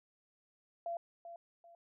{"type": "tone with echo", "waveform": "sine", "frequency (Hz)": 682, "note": "F5", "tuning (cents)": -41, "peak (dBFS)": -36, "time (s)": [0.86, 0.97], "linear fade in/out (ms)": 2, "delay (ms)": 390, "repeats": 2, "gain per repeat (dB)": -10, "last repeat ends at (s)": 1.75, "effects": []}